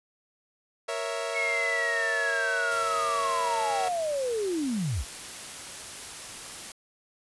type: chord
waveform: sawtooth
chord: A# diminished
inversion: none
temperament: equal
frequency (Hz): 466.2 / 554.4 / 659.3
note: A#4 / C#5 / E5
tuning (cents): 0 / 0 / 0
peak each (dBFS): -31 / -31 / -29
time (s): 0.88-3.89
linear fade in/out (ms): 10
type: linear sweep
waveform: sine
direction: down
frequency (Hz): 2217 to 43.22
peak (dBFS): -26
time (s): 1.33-5.05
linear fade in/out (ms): 50
type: noise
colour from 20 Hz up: white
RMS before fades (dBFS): -40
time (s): 2.71-6.72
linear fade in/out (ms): 2
effects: resampled to 24000 Hz